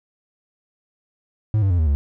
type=tone with pitch steps; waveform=triangle; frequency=108 / 97.34 / 87.72 / 79.06 / 71.25 Hz; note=A2 / G2 / F2 / D#2 / C#2; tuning=-32 / -12 / +8 / +28 / +48 cents; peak=-13 dBFS; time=1.54-1.95 s; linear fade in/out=0 ms; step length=82 ms; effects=none